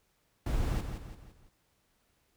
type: noise with echo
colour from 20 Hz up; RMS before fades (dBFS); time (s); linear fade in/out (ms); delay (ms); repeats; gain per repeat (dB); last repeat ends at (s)
brown; -30; 0.46-0.81; 5; 170; 4; -7; 1.49
effects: pink hiss -73 dBFS RMS until 2.36 s